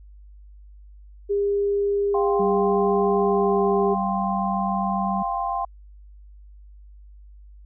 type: tone with pitch glide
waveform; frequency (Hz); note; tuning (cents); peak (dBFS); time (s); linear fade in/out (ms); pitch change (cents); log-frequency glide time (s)
sine; 403.7 to 400.4; G#4 to G4; -49 to +37; -19; 1.29-3.95; 20; -14; 3.18-3.64
type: chord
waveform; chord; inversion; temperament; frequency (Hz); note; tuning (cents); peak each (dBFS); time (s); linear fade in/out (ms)
sine; F suspended second; none; just; 698.5 / 785.8 / 1047.7; F5 / G5 / C6; 0 / +4 / +2; -28 / -27 / -27; 2.14-5.65; 5
type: tone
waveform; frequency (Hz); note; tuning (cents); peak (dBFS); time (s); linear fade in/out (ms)
sine; 193.6; G3; -21; -25; 2.39-5.23; 10
effects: added 50 Hz sine -43 dBFS peak until 7.65 s